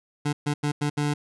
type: tone bursts at uneven times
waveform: 25% pulse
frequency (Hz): 146.83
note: D3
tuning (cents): 0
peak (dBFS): -19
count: 5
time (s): 0.25-0.33 / 0.46-0.54 / 0.63-0.72 / 0.81-0.9 / 0.97-1.14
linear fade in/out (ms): 10
effects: resampled to 24000 Hz